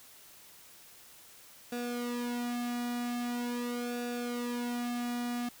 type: tone with flanger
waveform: sawtooth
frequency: 241.7 Hz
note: B3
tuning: 37 cents flat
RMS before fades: -35 dBFS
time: 1.72-5.49 s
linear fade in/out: 5 ms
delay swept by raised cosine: 0.96 to 2.26 ms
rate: 0.43 Hz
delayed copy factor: -0.8
effects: white hiss -55 dBFS RMS until 5.6 s